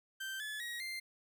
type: tone with pitch steps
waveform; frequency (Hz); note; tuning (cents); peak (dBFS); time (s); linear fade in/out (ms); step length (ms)
30% pulse; 1559 / 1719.9 / 1897.3 / 2093; G6 / A6 / A#6 / C7; -10 / -40 / +30 / 0; -37; 0.2-1; 10; 200
effects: none